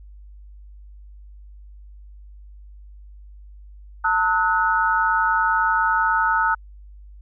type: tone cluster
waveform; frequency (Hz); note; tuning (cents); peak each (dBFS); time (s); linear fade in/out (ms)
sine; 897 / 1284 / 1474; A5 / E6 / F#6; +33 / -46 / -7; -21; 4.04-6.55; 10
effects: added 50 Hz sine -40 dBFS peak until 7.21 s